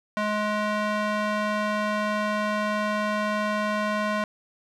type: tone with band-pass filter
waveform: square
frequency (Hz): 210.8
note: G#3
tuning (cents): +26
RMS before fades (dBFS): -26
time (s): 0.17-4.24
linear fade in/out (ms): 0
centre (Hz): 1200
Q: 0.85
effects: none